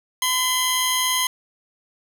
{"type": "tone pair together", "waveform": "15% pulse", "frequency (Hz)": [1017, 3229], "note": ["C6", "G#7"], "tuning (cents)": [-50, -49], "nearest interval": "octave + minor sixth", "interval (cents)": 2001, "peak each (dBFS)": -15, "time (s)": [0.22, 1.27], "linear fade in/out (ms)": 2, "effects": []}